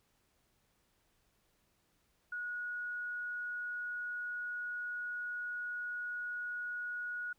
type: tone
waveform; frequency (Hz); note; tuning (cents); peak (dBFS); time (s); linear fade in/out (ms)
sine; 1455; F#6; -29; -37; 2.32-7.33; 5
effects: pink hiss -75 dBFS RMS until 7.38 s